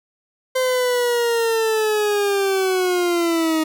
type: linear sweep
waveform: 40% pulse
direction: down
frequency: 518 to 312.8 Hz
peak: -16 dBFS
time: 0.55-3.64 s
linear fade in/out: 10 ms
effects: none